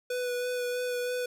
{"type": "tone with vibrato", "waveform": "square", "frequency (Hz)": 493.9, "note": "B4", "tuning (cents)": 0, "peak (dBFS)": -30, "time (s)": [0.1, 1.26], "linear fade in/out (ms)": 5, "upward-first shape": "sine", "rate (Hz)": 3.1, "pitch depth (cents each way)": 14, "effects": []}